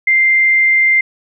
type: tone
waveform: sine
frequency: 2093 Hz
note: C7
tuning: in tune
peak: -8 dBFS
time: 0.07-1.01 s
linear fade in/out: 5 ms
effects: none